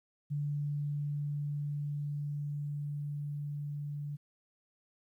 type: tone with level ramp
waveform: sine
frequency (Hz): 145.7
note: D3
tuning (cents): -13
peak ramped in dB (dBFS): -31 to -36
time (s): 0.3-4.17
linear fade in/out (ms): 20
effects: 12-bit